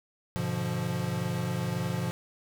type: chord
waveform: square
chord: G# diminished seventh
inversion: none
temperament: equal with one note detuned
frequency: 101.45 / 123.47 / 146.83 / 174.61 Hz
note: G#2 / B2 / D3 / F3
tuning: -40 / 0 / 0 / 0 cents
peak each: -38 / -34 / -38 / -33 dBFS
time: 0.36-2.11 s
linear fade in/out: 0 ms
effects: none